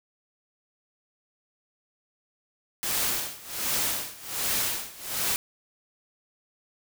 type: noise with tremolo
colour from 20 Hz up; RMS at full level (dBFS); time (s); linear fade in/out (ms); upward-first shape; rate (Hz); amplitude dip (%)
white; -26; 2.83-5.36; 0; sine; 1.3; 90
effects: none